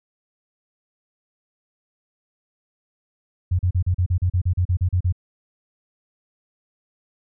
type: tone bursts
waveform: sine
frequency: 90.1 Hz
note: F#2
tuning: 45 cents flat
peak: -16 dBFS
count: 14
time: 3.51-5.125 s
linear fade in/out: 10 ms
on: 81 ms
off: 37 ms
effects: none